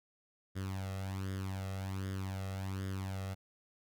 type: tone with flanger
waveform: sawtooth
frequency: 95.8 Hz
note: G2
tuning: 39 cents flat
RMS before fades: -39 dBFS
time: 0.55-3.35 s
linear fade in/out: 20 ms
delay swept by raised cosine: 0.59 to 1.56 ms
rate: 1.3 Hz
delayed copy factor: +0.7
effects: none